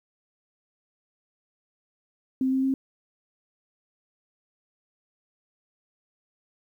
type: tone with pitch steps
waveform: sine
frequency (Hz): 261.6 / 264.3 / 267.1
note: C4 / C4 / C4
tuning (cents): 0 / +18 / +36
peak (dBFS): -21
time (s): 2.41-2.74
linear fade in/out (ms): 2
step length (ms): 110
effects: 10-bit